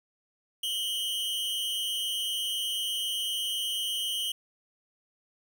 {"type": "tone pair together", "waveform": "45% pulse", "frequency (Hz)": [2939, 3146], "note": ["F#7", "G7"], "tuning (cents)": [-12, 6], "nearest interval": "minor second", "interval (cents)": 118, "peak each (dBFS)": [-32, -31], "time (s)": [0.63, 4.32], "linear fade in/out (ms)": 5, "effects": []}